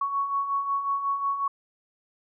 sine beating tone pair, 1108.7 / 1114.2 Hz, C#6 / C#6, 0 / +9 cents, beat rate 5.5 Hz, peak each -33 / -25 dBFS, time 0.01-1.48 s, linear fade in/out 5 ms, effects none

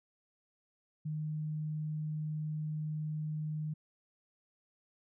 sine tone, 153.6 Hz, D#3, 22 cents flat, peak -34 dBFS, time 1.05-3.74 s, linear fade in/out 10 ms, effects none

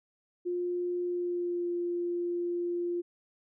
sine tone with pitch glide, 354.1 to 348.6 Hz, F4 to F4, +24 to -3 cents, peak -29 dBFS, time 0.45-3.02 s, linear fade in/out 20 ms, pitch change -27 cents, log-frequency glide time 1.04-1.7 s, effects none

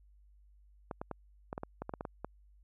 clicks, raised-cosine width 1 ms, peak -24 dBFS, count 12, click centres 0.912 / 1.015 / 1.113 / 1.529 / 1.579 / 1.634 / 1.82 / 1.894 / 1.938 / 2.009 / 2.052 / 2.246 s, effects added 50 Hz sine -59 dBFS peak until 2.63 s

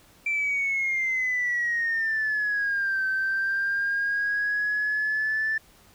sine exponential two-way sweep, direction down then up, 2349 to 1543 to 1765 Hz, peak -22 dBFS, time 0.26-5.58 s, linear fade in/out 5 ms, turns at 3.06 s, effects tanh soft clip ceiling -19 dBFS + pink hiss -56 dBFS RMS until 5.94 s

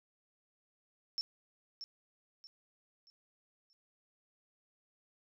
sine tone with echo, 5400 Hz, E8, 41 cents sharp, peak -33 dBFS, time 1.18-1.21 s, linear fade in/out 0 ms, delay 630 ms, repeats 4, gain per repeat -9 dB, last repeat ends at 3.73 s, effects none

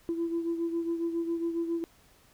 sine beating tone pair, 334.5 / 341.8 Hz, E4 / F4, +25 / -37 cents, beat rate 7.3 Hz, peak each -28 / -35 dBFS, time 0.09-1.84 s, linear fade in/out 0 ms, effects tanh soft clip ceiling -23 dBFS + pink hiss -61 dBFS RMS until 2.33 s

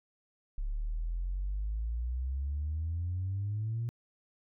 sine exponential sweep, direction up, 34.54 to 119.3 Hz, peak -30 dBFS, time 0.58-3.89 s, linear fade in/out 0 ms, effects tanh soft clip ceiling -27 dBFS

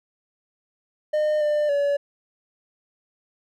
triangle tone with pitch steps, 608 / 597 / 570 Hz, D#5 / D5 / C#5, -40 / +28 / +48 cents, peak -17 dBFS, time 1.13-1.97 s, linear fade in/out 10 ms, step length 280 ms, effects none

